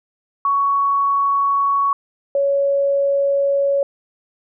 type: tone pair in turn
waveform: sine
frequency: 1117 / 558.5 Hz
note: C#6 / C#5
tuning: +13 / +13 cents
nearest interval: octave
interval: 1200 cents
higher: first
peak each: -14 dBFS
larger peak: neither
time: 0.45-1.93 / 2.35-3.83 s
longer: neither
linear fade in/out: 2 ms
effects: none